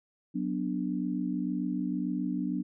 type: chord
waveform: sine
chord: B minor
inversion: second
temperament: equal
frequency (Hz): 185 / 246.9 / 293.7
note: F#3 / B3 / D4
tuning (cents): 0 / 0 / 0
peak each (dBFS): -33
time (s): 0.34-2.63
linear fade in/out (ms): 20
effects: none